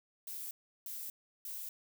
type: noise bursts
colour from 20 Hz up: violet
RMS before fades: -43 dBFS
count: 3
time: 0.27-1.69 s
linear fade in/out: 2 ms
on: 240 ms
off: 350 ms
effects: none